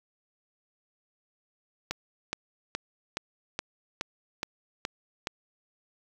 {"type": "click train", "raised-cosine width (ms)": 0.2, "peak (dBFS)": -13, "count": 9, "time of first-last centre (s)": [1.91, 5.271], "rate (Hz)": 2.38, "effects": ["7-bit"]}